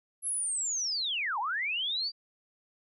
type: linear two-way sweep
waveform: sine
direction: down then up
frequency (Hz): 11230 to 784 to 4756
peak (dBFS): -29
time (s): 0.22-2.12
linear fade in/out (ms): 50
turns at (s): 1.39
effects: none